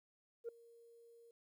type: tone with ADSR envelope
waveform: sine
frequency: 466.2 Hz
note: A#4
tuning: in tune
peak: -37 dBFS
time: 0.44-1.31 s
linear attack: 46 ms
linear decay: 5 ms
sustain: -23 dB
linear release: 4 ms
effects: tanh soft clip ceiling -37 dBFS + 13-bit